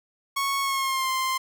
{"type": "tone with pitch glide", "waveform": "sawtooth", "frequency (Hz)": [1104, 1047.5], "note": ["C#6", "C6"], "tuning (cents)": [-7, 2], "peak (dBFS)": -20, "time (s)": [0.36, 1.38], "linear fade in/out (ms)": 10, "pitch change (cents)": -91, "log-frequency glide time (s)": [0.61, 1.09], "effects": []}